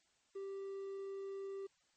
triangle tone with quantisation, 391.5 Hz, G4, 2 cents flat, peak -40 dBFS, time 0.35-1.67 s, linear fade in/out 10 ms, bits 11, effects white hiss -75 dBFS RMS until 1.96 s + MP3 32 kbps

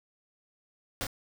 pink noise with echo, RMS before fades -33 dBFS, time 1.01-1.04 s, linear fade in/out 0 ms, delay 28 ms, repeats 1, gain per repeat -3 dB, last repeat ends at 1.068 s, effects none

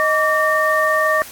sine tone cluster, 623 / 1155 / 1826 Hz, D#5 / D6 / A#6, +2 / -29 / -36 cents, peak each -18 dBFS, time 0-1.22 s, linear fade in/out 0 ms, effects white hiss -37 dBFS RMS until 1.31 s + AAC 64 kbps

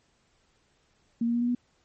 sine tone with pitch steps, 232.6 / 235.4 / 238.3 / 241.2 / 244.2 Hz, A#3 / A#3 / A#3 / B3 / B3, -4 / +17 / +38 / -41 / -19 cents, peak -23 dBFS, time 1.21-1.55 s, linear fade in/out 5 ms, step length 68 ms, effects pink hiss -68 dBFS RMS until 1.84 s + MP3 32 kbps

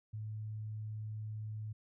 sine tone, 107.8 Hz, A2, 35 cents flat, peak -39 dBFS, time 0.13-1.73 s, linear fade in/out 10 ms, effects none

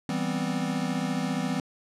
square chord, C major seventh, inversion first, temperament equal, 164.81 / 196 / 246.9 / 261.6 Hz, E3 / G3 / B3 / C4, 0 / 0 / 0 / 0 cents, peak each -33 dBFS, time 0.09-1.6 s, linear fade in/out 2 ms, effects low-pass 9000 Hz 12 dB/octave

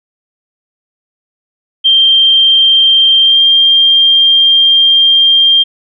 sine tone with pitch glide, 3164 to 3192 Hz, G7 to G7, +15 to +31 cents, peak -4 dBFS, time 1.84-5.64 s, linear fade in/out 20 ms, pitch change +16 cents, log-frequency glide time 3.22-3.4 s, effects none

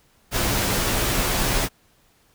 pink noise with comb filter, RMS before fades -22 dBFS, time 0.31-1.69 s, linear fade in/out 50 ms, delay 13 ms, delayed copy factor -0.55, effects pink hiss -60 dBFS RMS until 2.34 s

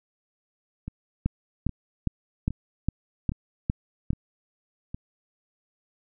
two click trains, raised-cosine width 5 ms, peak -11 / -21 dBFS, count 8 / 6, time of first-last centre 1.26-4.106 / 0.88-4.945 s, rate 2.46 / 1.23 Hz, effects none

